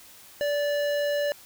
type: tone with notch filter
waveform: square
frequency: 581 Hz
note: D5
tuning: 19 cents flat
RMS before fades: -26 dBFS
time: 0.41-1.32 s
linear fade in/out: 0 ms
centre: 9700 Hz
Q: 0.51
effects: white hiss -50 dBFS RMS until 1.45 s